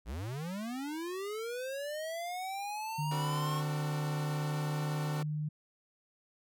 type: linear sweep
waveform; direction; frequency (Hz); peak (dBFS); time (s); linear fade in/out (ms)
square; up; 49 to 1099; -37; 0.05-3.63; 50
type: tone with pitch glide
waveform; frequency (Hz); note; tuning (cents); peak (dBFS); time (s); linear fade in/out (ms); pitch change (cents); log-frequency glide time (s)
sine; 150 to 151.39; D3 to D#3; +37 to -47; -32; 2.98-5.49; 10; +16; 4.4-4.99
type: chord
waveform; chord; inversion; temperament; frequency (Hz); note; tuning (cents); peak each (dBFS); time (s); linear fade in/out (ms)
15% pulse; D dominant seventh; third; equal with one note detuned; 261.6 / 293.7 / 370 / 451.3; C4 / D4 / F#4 / A4; 0 / 0 / 0 / +44; -38; 3.11-5.23; 5
effects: none